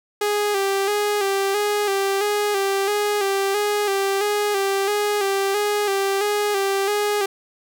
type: tone with vibrato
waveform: sawtooth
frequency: 403.3 Hz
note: G4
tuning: 49 cents sharp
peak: -15 dBFS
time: 0.21-7.26 s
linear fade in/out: 5 ms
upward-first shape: square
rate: 1.5 Hz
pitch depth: 48 cents each way
effects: none